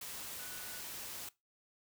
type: tone in noise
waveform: sine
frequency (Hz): 1479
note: F#6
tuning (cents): -1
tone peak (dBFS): -54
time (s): 0.39-0.8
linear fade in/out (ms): 5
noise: white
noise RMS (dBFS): -45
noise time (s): 0.01-1.29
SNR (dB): -12
effects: noise-tail reverb RT60 0.2 s tail -19 dB re dry